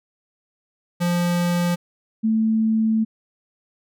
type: tone pair in turn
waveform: square / sine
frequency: 174.61 / 221 Hz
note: F3 / A3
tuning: 0 / +8 cents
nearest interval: major third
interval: 408 cents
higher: second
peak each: -19 / -16 dBFS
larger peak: second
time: 1-1.76 / 2.23-3.05 s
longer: second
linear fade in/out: 20 ms
effects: none